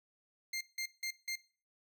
20% pulse tone bursts, 2106 Hz, C7, 11 cents sharp, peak -31 dBFS, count 4, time 0.53-1.356 s, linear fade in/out 5 ms, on 79 ms, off 170 ms, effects noise-tail reverb RT60 0.4 s tail -19 dB re dry

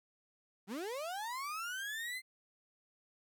35% pulse linear sweep, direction up, 174.2 to 2093 Hz, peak -37 dBFS, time 0.67-2.22 s, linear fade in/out 50 ms, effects none

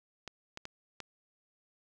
clicks, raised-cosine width 0.2 ms, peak -24 dBFS, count 4, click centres 0.277 / 0.574 / 0.654 / 1.003 s, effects none

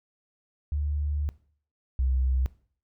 sine tone pair in turn, 73.42 / 64.61 Hz, D2 / C2, 0 / -21 cents, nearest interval major second, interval 221 cents, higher first, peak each -25 / -22 dBFS, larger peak second, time 0.72-1.29 / 1.99-2.46 s, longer first, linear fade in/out 0 ms, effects noise-tail reverb RT60 0.5 s tail -19 dB re dry

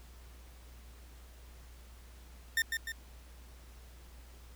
40% pulse tone with echo, 1812 Hz, A#6, 50 cents flat, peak -26 dBFS, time 2.57-2.62 s, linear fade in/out 2 ms, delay 150 ms, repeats 2, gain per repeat -5 dB, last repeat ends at 2.92 s, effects added 60 Hz sine -51 dBFS peak until 4.55 s + pink hiss -60 dBFS RMS until 4.55 s

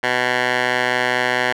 10% pulse tone with band-pass filter, 124.6 Hz, B2, 16 cents sharp, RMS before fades -19 dBFS, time 0.03-1.53 s, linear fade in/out 10 ms, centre 1700 Hz, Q 1.3, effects none

